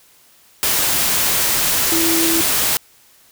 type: tone in noise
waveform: sine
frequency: 329.6 Hz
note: E4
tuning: in tune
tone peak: -18 dBFS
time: 1.92-2.41 s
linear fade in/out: 0 ms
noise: white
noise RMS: -17 dBFS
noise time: 0.63-2.77 s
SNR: -4 dB
effects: white hiss -51 dBFS RMS until 3.31 s